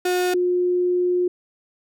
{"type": "tone pair in turn", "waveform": ["35% pulse", "sine"], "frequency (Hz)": [361.2, 358.1], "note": ["F#4", "F4"], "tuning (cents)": [-42, 43], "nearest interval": "unison", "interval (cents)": 15, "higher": "first", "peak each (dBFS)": -17, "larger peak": "neither", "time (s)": [[0.05, 0.34], [0.34, 1.28]], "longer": "second", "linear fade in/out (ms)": 5, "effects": []}